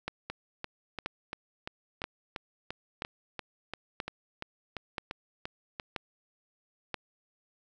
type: two click trains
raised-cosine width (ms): 0.3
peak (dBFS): -17 / -20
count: 8 / 17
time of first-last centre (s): 0.08-6.943 / 0.3-5.798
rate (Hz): 1.02 / 2.91
effects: none